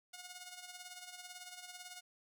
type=tone with tremolo; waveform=5% pulse; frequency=722 Hz; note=F#5; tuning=43 cents flat; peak=-35 dBFS; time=0.13-2.01 s; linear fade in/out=10 ms; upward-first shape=sine; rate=18 Hz; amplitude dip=60%; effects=none